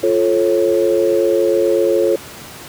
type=chord; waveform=sine; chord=F augmented; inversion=none; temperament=just; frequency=349.2 / 436.5 / 545.7 Hz; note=F4 / A4 / C#5; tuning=0 / -14 / -27 cents; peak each=-16 dBFS; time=0.03-2.16 s; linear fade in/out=5 ms; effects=pink hiss -34 dBFS RMS until 2.68 s + high-pass 100 Hz 12 dB/octave